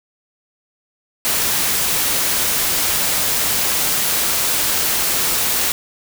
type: noise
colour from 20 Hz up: white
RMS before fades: -18 dBFS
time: 1.25-5.72 s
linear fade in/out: 0 ms
effects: none